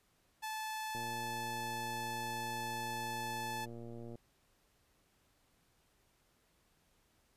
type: tone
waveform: sawtooth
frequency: 870 Hz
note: A5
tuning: 20 cents flat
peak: -35 dBFS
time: 0.42-3.66 s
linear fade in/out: 20 ms
type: click train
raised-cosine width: 2 ms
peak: -36 dBFS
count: 376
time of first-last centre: 0.95-4.155 s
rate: 117 Hz
effects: pink hiss -73 dBFS RMS until 7.36 s + resampled to 32000 Hz